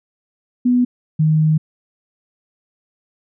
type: tone pair in turn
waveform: sine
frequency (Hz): 246.9 / 155.87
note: B3 / D#3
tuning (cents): 0 / +3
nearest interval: minor sixth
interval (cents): 797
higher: first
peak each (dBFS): -11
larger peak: neither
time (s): 0.65-0.85 / 1.19-1.58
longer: second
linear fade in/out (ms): 10
effects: none